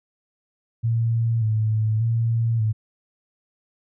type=tone with vibrato; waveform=sine; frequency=112 Hz; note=A2; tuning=31 cents sharp; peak=-18 dBFS; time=0.83-2.73 s; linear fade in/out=20 ms; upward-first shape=square; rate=0.85 Hz; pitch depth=46 cents each way; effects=none